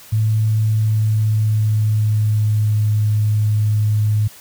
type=tone with pitch glide; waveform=sine; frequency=109 to 106.26 Hz; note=A2 to G#2; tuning=-16 to +40 cents; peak=-13 dBFS; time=0.12-4.28 s; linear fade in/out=10 ms; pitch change=-44 cents; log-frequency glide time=0.53-2.9 s; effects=white hiss -42 dBFS RMS until 4.4 s